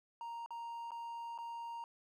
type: tone with dropouts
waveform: triangle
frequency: 932.3 Hz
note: A#5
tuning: in tune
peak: -40 dBFS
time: 0.21-1.84 s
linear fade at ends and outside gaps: 1 ms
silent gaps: 0.461-0.506 / 0.907-0.917 / 1.378-1.386 s
effects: none